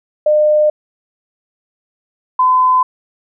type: tone pair in turn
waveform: sine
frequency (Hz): 605 / 1017.5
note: D#5 / C6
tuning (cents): -49 / -49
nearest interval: major sixth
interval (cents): 900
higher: second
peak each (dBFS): -8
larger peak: neither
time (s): 0.26-0.7 / 2.39-2.83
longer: neither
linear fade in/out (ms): 5
effects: none